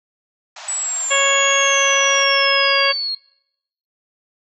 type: band-pass noise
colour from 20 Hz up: pink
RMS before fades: -36 dBFS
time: 0.56-2.24 s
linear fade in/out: 5 ms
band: 610 to 7400 Hz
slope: 96 dB/octave
type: linear sweep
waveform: sine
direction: down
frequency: 7900 to 4232 Hz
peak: -20 dBFS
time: 0.68-3.15 s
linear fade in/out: 5 ms
type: harmonic tone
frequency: 552 Hz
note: C#5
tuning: 7 cents flat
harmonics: 1 / 2 / 3 / 4 / 5 / 6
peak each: -21 / -21 / -21 / -21 / -21 / -21 dBFS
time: 1.1-2.93 s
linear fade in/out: 20 ms
effects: noise-tail reverb RT60 0.8 s tail -26 dB re dry